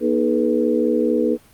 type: tone cluster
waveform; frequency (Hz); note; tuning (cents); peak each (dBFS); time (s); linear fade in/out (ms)
sine; 239.3 / 312.8 / 424.6 / 489; A#3 / D#4 / G#4 / B4; +46 / +9 / +38 / -17; -21; 0-1.38; 50
effects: pink hiss -51 dBFS RMS until 1.53 s + Opus 32 kbps